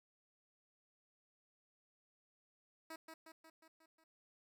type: tone with echo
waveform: 10% pulse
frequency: 321.7 Hz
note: E4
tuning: 42 cents flat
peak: -39 dBFS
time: 2.9-2.96 s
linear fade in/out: 5 ms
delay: 180 ms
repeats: 6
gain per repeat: -4 dB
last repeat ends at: 4.04 s
effects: none